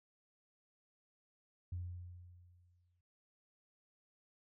sine tone with exponential decay, 88.6 Hz, F2, 25 cents sharp, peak -37 dBFS, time 1.72-3.01 s, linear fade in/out 5 ms, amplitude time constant 280 ms, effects tanh soft clip ceiling -33 dBFS

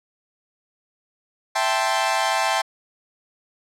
sawtooth chord, A minor seventh, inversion second, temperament equal, 659.3 / 784 / 880 / 1046.5 Hz, E5 / G5 / A5 / C6, 0 / 0 / 0 / 0 cents, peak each -22 / -20 / -21 / -22 dBFS, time 1.55-2.62 s, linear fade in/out 10 ms, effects low-pass 9000 Hz 12 dB/octave

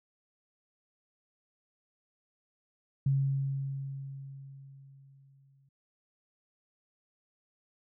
sine tone with exponential decay, 136.9 Hz, C#3, 21 cents flat, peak -23 dBFS, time 3.06-5.69 s, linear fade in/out 5 ms, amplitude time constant 570 ms, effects none

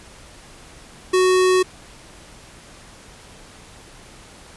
square tone, 370 Hz, F#4, in tune, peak -14 dBFS, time 1.13-1.63 s, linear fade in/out 10 ms, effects pink hiss -44 dBFS RMS until 4.56 s + resampled to 24000 Hz

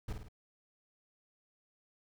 brown noise with echo, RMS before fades -37 dBFS, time 0.08-0.13 s, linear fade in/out 5 ms, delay 52 ms, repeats 3, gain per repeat -5 dB, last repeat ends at 0.286 s, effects none

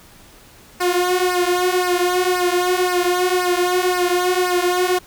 sawtooth tone with flanger, 360 Hz, F#4, 47 cents flat, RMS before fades -18 dBFS, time 0.8-4.99 s, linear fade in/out 10 ms, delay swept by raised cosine 0.28 to 5.18 ms, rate 1.9 Hz, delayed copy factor -0.8, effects pink hiss -46 dBFS RMS until 5.06 s

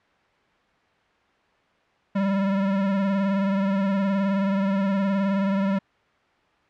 square tone with vibrato, 195.8 Hz, G3, 2 cents flat, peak -21 dBFS, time 2.15-5.79 s, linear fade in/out 10 ms, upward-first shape triangle, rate 19 Hz, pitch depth 53 cents each way, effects white hiss -61 dBFS RMS until 6.69 s + low-pass 2000 Hz 12 dB/octave

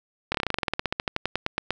slowing click train, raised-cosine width 0.3 ms, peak -8 dBFS, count 23, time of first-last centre 0.32-1.706 s, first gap 25 ms, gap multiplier 1.08, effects none

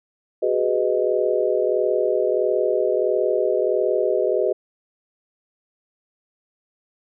sine chord, G# minor seventh, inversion third, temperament just, 373.8 / 415.3 / 498.4 / 623 Hz, F#4 / G#4 / B4 / D#5, +18 / 0 / +16 / +2 cents, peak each -23 dBFS, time 0.42-4.53 s, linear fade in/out 10 ms, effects none

